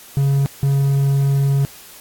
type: tone pair in turn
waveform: triangle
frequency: 138.59 / 138.59 Hz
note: C#3 / C#3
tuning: 0 / 0 cents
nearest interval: unison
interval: 0 cents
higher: neither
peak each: -11 dBFS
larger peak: neither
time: 0.17-0.46 / 0.63-1.65 s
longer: second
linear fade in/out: 0 ms
effects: white hiss -41 dBFS RMS until 2 s + AAC 64 kbps